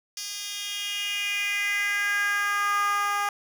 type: tone with high-pass filter sweep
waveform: 10% pulse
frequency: 407.4 Hz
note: G#4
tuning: 33 cents flat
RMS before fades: -27 dBFS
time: 0.17-3.29 s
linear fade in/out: 2 ms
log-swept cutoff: 4400 to 950 Hz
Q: 4.2
effects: none